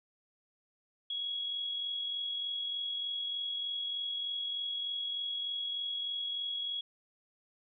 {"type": "tone with amplitude modulation", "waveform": "sine", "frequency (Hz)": 3329, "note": "G#7", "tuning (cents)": 3, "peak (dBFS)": -32, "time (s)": [1.1, 6.81], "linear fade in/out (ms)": 5, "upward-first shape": "sine", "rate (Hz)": 43.3, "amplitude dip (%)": 35, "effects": []}